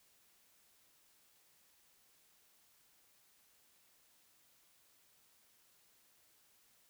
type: silence
effects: white hiss -70 dBFS RMS until 6.89 s